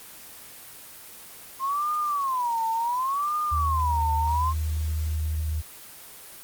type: tone with vibrato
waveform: sine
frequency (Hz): 1046.5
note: C6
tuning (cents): 0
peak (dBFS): -23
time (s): 1.59-4.54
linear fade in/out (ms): 50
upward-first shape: sine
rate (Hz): 0.69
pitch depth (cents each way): 260
type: tone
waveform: sine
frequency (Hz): 77.78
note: D#2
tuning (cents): 0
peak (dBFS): -24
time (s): 3.51-5.62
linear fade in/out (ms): 20
effects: white hiss -44 dBFS RMS until 6.43 s + Opus 24 kbps